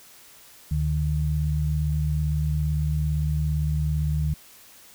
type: tone pair together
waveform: sine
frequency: 73.7 / 151.37 Hz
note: D2 / D#3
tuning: +7 / -47 cents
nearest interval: octave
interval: 1246 cents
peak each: -24 dBFS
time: 0.71-4.34 s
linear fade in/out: 5 ms
effects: white hiss -50 dBFS RMS until 4.94 s